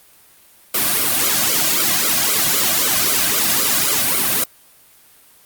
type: noise with flanger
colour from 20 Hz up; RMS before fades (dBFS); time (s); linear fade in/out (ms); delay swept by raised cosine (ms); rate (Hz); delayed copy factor
white; -17; 0.74-4.44; 5; 1.1 to 2.3; 3.8; -0.95
effects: white hiss -49 dBFS RMS until 5.45 s + Opus 32 kbps